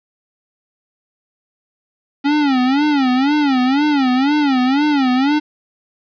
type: tone with vibrato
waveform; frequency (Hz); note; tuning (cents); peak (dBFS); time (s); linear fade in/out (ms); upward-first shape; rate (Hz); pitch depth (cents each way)
square; 274.6; C#4; -16; -13; 2.24-5.4; 20; sine; 2; 160
effects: resampled to 11025 Hz + 7-bit